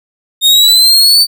40% pulse exponential sweep, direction up, 3679 to 4598 Hz, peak -3 dBFS, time 0.41-1.27 s, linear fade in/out 50 ms, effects none

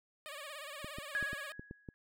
10% pulse tone with vibrato, 587.3 Hz, D5, in tune, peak -36 dBFS, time 0.26-1.52 s, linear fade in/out 0 ms, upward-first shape sine, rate 17 Hz, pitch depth 110 cents each way
clicks, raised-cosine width 3 ms, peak -31 dBFS, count 7, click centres 0.845 / 0.985 / 1.227 / 1.331 / 1.595 / 1.711 / 1.888 s
sine tone with exponential decay, 1667 Hz, G#6, 6 cents sharp, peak -30 dBFS, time 1.15-1.94 s, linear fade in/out 0 ms, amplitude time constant 170 ms
effects none

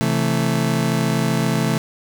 35% pulse chord, A minor, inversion first, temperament just, 132 / 165 / 220 Hz, C3 / E3 / A3, +16 / +2 / 0 cents, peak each -20 dBFS, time 0.01-1.78 s, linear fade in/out 0 ms, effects none

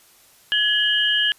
sine tone cluster, 1689 / 2895 / 3136 Hz, G#6 / F#7 / G7, +29 / -38 / 0 cents, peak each -21 dBFS, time 0.52-1.32 s, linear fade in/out 0 ms, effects white hiss -53 dBFS RMS until 1.38 s + resampled to 32000 Hz

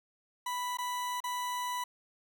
40% pulse tone with dropouts, 987.8 Hz, B5, in tune, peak -32 dBFS, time 0.46-1.84 s, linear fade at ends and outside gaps 5 ms, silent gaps 0.772-0.785 / 1.204-1.239 s, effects none

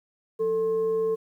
sine tone with frequency modulation, 443.8 Hz, A4, 15 cents sharp, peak -22 dBFS, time 0.39-1.16 s, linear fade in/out 20 ms, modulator 622 Hz, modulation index 0.25, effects 10-bit

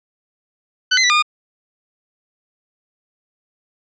20% pulse tone with pitch steps, 1502 / 2052 / 1964 / 1212 / 1220 Hz, F#6 / C7 / B6 / D#6 / D#6, +26 / -34 / -10 / -46 / -34 cents, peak -7 dBFS, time 0.91-1.225 s, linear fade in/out 10 ms, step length 63 ms, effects resampled to 16000 Hz

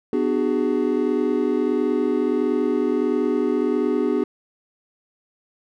triangle chord, G# half-diminished seventh, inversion first, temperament just, 249.2 / 299 / 373.8 / 415.3 Hz, B3 / D4 / F#4 / G#4, +16 / +31 / +18 / 0 cents, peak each -22 dBFS, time 0.13-4.24 s, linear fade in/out 2 ms, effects none

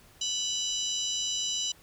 harmonic tone with a mistuned harmonic, 987.8 Hz, B5, in tune, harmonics 3 / 4 / 5 / 6 / 7, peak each -32 / -36 / -42 / -35 / -35 dBFS, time 0.21-1.72 s, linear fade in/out 5 ms, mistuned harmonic 7, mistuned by +80 cents, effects pink hiss -57 dBFS RMS until 1.82 s

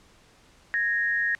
sine tone pair together, 1661.2 / 1860.8 Hz, G#6 / A#6, 0 / -4 cents, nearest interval major second, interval 196 cents, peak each -27 / -24 dBFS, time 0.74-1.35 s, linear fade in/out 0 ms, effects pink hiss -57 dBFS RMS until 1.39 s + low-pass 8000 Hz 12 dB/octave

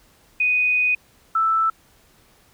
sine tone pair in turn, 2489 / 1321.1 Hz, D#7 / E6, 0 / +3 cents, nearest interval major seventh, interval 1097 cents, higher first, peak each -16 dBFS, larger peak neither, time 0.4-0.95 / 1.35-1.7 s, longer first, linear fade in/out 5 ms, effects pink hiss -56 dBFS RMS until 2.53 s

